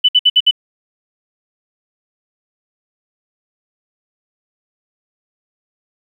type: tone bursts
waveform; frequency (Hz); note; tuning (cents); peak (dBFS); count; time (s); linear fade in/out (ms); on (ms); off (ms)
sine; 2989; F#7; +17; -6; 5; 0.04-0.511; 10; 47; 59
effects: 8-bit